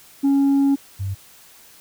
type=tone pair in turn; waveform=sine; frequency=277.2 / 97.33 Hz; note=C#4 / G2; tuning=0 / -12 cents; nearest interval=octave + tritone; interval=1812 cents; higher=first; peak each=-11 / -22 dBFS; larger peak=first; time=0.23-0.76 / 0.99-1.15 s; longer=first; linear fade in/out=20 ms; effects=tanh soft clip ceiling -13 dBFS + white hiss -48 dBFS RMS until 1.8 s